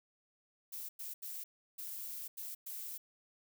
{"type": "noise bursts at uneven times", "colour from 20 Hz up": "violet", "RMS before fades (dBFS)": -44, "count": 6, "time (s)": [[0.72, 0.89], [0.99, 1.14], [1.22, 1.44], [1.78, 2.28], [2.37, 2.55], [2.66, 2.98]], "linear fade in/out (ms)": 10, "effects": []}